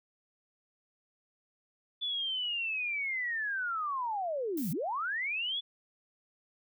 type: linear two-way sweep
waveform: sine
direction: down then up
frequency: 3482 to 142.9 to 3482 Hz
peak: -31 dBFS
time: 2.01-5.61 s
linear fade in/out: 20 ms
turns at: 4.71 s
type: noise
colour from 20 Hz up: violet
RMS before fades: -42 dBFS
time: 4.57-4.73 s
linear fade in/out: 5 ms
effects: none